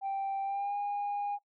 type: tone with pitch glide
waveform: sine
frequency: 784 to 815.4 Hz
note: G5 to G#5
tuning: 0 to -32 cents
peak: -29 dBFS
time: 0.01-1.39 s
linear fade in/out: 50 ms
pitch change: +68 cents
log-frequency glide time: 0.43-0.76 s
effects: noise-tail reverb RT60 0.1 s tail -20 dB re dry + tanh soft clip ceiling -29 dBFS